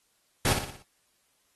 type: noise with echo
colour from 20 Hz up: pink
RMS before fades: -25 dBFS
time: 0.45-0.53 s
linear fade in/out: 2 ms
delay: 59 ms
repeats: 5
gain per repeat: -6 dB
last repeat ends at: 0.825 s
effects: white hiss -70 dBFS RMS until 1.55 s + AAC 32 kbps